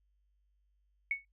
sine tone with exponential decay, 2215 Hz, C#7, 2 cents flat, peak -26 dBFS, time 1.11-1.25 s, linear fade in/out 2 ms, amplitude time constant 29 ms, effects noise-tail reverb RT60 0.1 s tail -20 dB re dry + added 50 Hz sine -70 dBFS peak until 1.32 s

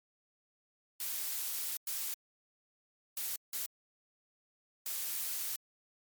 blue noise bursts at uneven times, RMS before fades -37 dBFS, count 5, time 1-1.77 / 1.87-2.14 / 3.17-3.36 / 3.53-3.66 / 4.86-5.56 s, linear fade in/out 2 ms, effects MP3 96 kbps

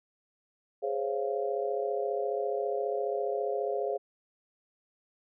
sine chord, Db major seventh, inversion second, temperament just, 415.8 / 519.7 / 554.4 / 693 Hz, Ab4 / C5 / Db5 / F5, +2 / -12 / 0 / -14 cents, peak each -32 / -35 / -35 / -35 dBFS, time 0.82-3.98 s, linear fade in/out 20 ms, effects none

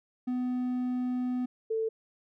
triangle / sine tone pair in turn, 250 / 444.7 Hz, B3 / A4, +21 / +18 cents, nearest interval minor seventh, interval 997 cents, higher second, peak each -26 / -27 dBFS, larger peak first, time 0.27-1.46 / 1.7-1.89 s, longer first, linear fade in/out 10 ms, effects none

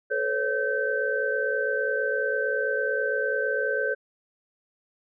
sine tone cluster, 436.8 / 503 / 552 / 1545 Hz, A4 / B4 / C#5 / G6, -13 / +32 / -7 / -26 cents, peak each -29 / -32 / -29 / -27 dBFS, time 0.1-3.95 s, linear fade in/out 20 ms, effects none

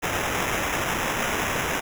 blue noise with sample-and-hold, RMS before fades -26 dBFS, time 0.02-1.81 s, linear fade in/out 20 ms, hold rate 4410 Hz, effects none

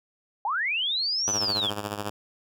sine linear two-way sweep, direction up then down, 770 to 6070 to 3123 Hz, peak -24 dBFS, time 0.45-1.7 s, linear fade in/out 2 ms, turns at 1.31 s
5% pulse tone with tremolo, 103.2 Hz, G#2, 10 cents flat, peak -16 dBFS, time 1.27-2.1 s, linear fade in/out 5 ms, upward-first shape triangle, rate 14 Hz, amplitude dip 80%
effects none

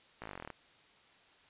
slowing click train, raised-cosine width 0.5 ms, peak -28 dBFS, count 14, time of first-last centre 0.22-0.503 s, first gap 17 ms, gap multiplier 1.04, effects white hiss -63 dBFS RMS until 1.49 s + resampled to 8000 Hz

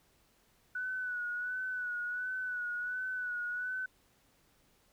sine tone with vibrato, 1481 Hz, F#6, 1 cent sharp, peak -34 dBFS, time 0.75-3.86 s, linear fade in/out 5 ms, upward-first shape sine, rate 1.4 Hz, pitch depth 41 cents each way, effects pink hiss -69 dBFS RMS until 4.92 s

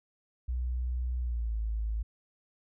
sine tone with pitch glide, 61.74 to 54.37 Hz, B1 to A1, 0 to -20 cents, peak -29 dBFS, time 0.48-2.03 s, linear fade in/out 10 ms, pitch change -220 cents, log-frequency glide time 1.2-1.56 s, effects none

